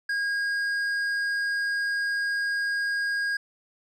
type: tone with tanh clipping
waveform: triangle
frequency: 1631 Hz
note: G#6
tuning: 32 cents flat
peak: -26 dBFS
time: 0.09-3.37 s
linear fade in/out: 5 ms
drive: 12 dB
effects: none